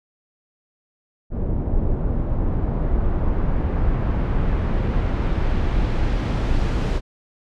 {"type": "noise with low-pass filter sweep", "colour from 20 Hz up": "brown", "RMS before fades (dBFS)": -20, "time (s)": [1.3, 7.01], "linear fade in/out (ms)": 50, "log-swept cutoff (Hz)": [570, 5800], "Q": 0.71, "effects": []}